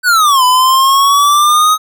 square exponential two-way sweep, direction down then up, 1526 to 997 to 1266 Hz, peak -7 dBFS, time 0.03-1.78 s, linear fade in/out 50 ms, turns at 0.44 s, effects none

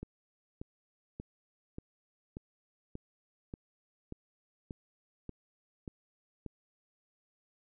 click train, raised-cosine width 3 ms, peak -28 dBFS, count 12, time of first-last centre 0.03-6.463 s, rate 1.71 Hz, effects none

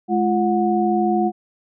sine tone cluster, 211.3 / 344.6 / 731 Hz, G#3 / F4 / F#5, +30 / -23 / -21 cents, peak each -20 dBFS, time 0.08-1.32 s, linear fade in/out 50 ms, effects none

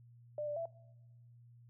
sine tone with pitch steps, 597 / 589 / 666 Hz, D5 / D5 / E5, +28 / +5 / +18 cents, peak -36 dBFS, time 0.38-0.656 s, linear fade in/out 2 ms, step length 92 ms, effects noise-tail reverb RT60 1.0 s tail -22 dB re dry + added 119 Hz sine -57 dBFS peak until 1.69 s

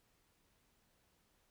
silence, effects pink hiss -75 dBFS RMS until 1.5 s

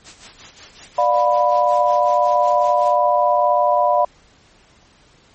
white noise with tremolo, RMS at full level -37 dBFS, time 0.03-2.98 s, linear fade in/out 50 ms, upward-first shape sine, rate 5.4 Hz, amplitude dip 75%
sine chord, B diminished, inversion first, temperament just, 592.7 / 711.2 / 987.8 Hz, D5 / F5 / B5, +16 / +31 / 0 cents, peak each -17 / -17 / -17 dBFS, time 0.98-4.05 s, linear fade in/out 5 ms
effects pink hiss -52 dBFS RMS until 5.34 s + MP3 32 kbps

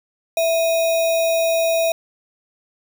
sine tone with sample-and-hold, 659.3 Hz, E5, in tune, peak -15 dBFS, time 0.37-1.92 s, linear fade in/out 2 ms, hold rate 3150 Hz, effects none

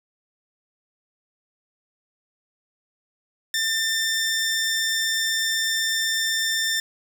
15% pulse tone, 1792 Hz, A6, 31 cents sharp, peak -15 dBFS, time 3.54-6.8 s, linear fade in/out 2 ms, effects none

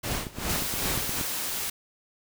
pink noise with tremolo, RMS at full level -29 dBFS, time 0.03-1.22 s, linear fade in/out 10 ms, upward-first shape sine, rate 2.6 Hz, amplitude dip 90%
click train, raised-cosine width 3 ms, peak -21 dBFS, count 10, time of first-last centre 0.15-1.211 s, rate 8.48 Hz
white noise, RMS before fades -31 dBFS, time 0.49-1.7 s, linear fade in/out 5 ms
effects none

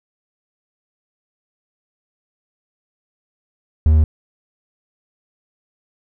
triangle tone, 77.78 Hz, D#2, in tune, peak -7 dBFS, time 3.86-4.04 s, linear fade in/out 0 ms, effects none

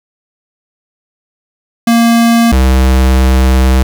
square tone pair in turn, 232.4 / 64.93 Hz, A#3 / C2, -5 / -13 cents, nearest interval octave + minor seventh, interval 2208 cents, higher first, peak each -6 dBFS, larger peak neither, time 1.87-2.52 / 2.52-3.83 s, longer second, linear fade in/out 5 ms, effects none

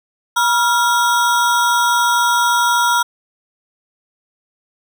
square ring-modulated tone, 1174.7 Hz, D6, in tune, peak -10 dBFS, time 0.36-3.03 s, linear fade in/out 10 ms, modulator 212 Hz, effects none

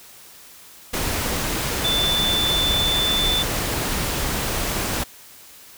sine tone in noise, 3520 Hz, A7, in tune, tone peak -19 dBFS, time 1.84-3.43 s, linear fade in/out 10 ms, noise pink, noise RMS -24 dBFS, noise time 0.93-5.04 s, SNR +2 dB, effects white hiss -45 dBFS RMS until 5.77 s

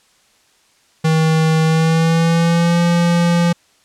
square tone with pitch glide, 159.4 to 171.83 Hz, D#3 to F3, +42 to -28 cents, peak -12 dBFS, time 1.04-3.53 s, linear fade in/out 10 ms, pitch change +130 cents, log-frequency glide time 1.64-2.8 s, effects white hiss -55 dBFS RMS until 3.84 s + low-pass 8000 Hz 12 dB/octave

